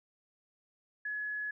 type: tone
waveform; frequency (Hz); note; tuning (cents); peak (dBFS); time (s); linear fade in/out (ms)
sine; 1695; G#6; +35; -34; 1.05-1.51; 5
effects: none